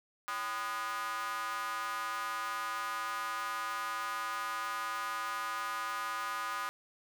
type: tone with high-pass filter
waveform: square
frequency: 112.1 Hz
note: A2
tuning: 33 cents sharp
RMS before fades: -37 dBFS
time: 0.28-6.69 s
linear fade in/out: 0 ms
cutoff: 1200 Hz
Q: 4.6
effects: none